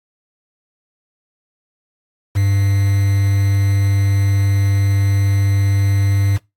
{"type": "tone with quantisation", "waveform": "triangle", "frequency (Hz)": 99.4, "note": "G2", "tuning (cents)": 25, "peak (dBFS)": -10, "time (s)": [2.35, 6.38], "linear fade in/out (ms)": 20, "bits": 5, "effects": ["noise-tail reverb RT60 0.2 s tail -21 dB re dry", "AAC 64 kbps"]}